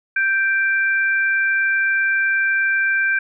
sine tone pair together, 1568 / 2355 Hz, G6 / D7, 0 / +4 cents, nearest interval perfect fifth, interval 704 cents, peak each -16 / -23 dBFS, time 0.16-3.19 s, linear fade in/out 5 ms, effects none

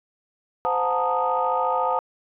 sine tone cluster, 514 / 724 / 869 / 923 / 1239 Hz, C5 / F#5 / A5 / A#5 / D#6, -31 / -38 / -22 / -17 / -8 cents, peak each -26 dBFS, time 0.65-1.99 s, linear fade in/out 0 ms, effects tanh soft clip ceiling -10 dBFS

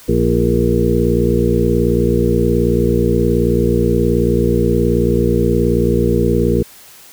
harmonic tone with a mistuned harmonic, 58.7 Hz, A#1, 13 cents sharp, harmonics 1 / 2 / 3 / 4 / 6 / 7 / 8, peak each -19 / -19 / -19 / -19 / -19 / -19 / -19 dBFS, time 0.08-6.63 s, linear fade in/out 10 ms, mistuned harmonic 6, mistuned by -50 cents, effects white hiss -41 dBFS RMS until 7.12 s

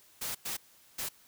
white noise bursts at uneven times, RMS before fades -36 dBFS, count 3, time 0.21-0.35 / 0.45-0.57 / 0.98-1.09 s, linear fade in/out 10 ms, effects white hiss -61 dBFS RMS until 1.27 s

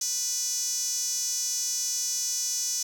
sawtooth tone with high-pass filter, 493 Hz, B4, 3 cents flat, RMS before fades -29 dBFS, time 0.01-2.83 s, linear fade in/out 5 ms, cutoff 6000 Hz, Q 6.6, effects none

